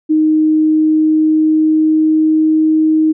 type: tone with pitch glide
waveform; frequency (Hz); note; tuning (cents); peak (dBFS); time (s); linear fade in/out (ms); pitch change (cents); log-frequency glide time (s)
sine; 310.9 to 313.6; D#4 to D#4; -1 to +14; -8; 0.09-3.13; 20; +15; 0.4-2.66
effects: none